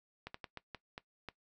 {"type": "slowing click train", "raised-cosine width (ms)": 0.3, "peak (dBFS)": -27, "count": 7, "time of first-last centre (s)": [0.27, 1.287], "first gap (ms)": 74, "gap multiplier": 1.33, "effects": ["noise-tail reverb RT60 0.1 s tail -18 dB re dry"]}